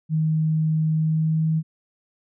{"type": "tone with pitch glide", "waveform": "sine", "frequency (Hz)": [157.3, 159.04], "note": ["D#3", "D#3"], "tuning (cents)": [19, 38], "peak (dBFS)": -18, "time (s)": [0.09, 1.63], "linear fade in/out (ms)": 50, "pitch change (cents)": 19, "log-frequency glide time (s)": [0.91, 1.48], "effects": []}